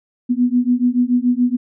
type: beating tone pair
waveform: sine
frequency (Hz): 242.7 / 249.7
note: B3 / B3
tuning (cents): -30 / +19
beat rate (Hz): 7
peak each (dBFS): -16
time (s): 0.29-1.57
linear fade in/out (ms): 20
effects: none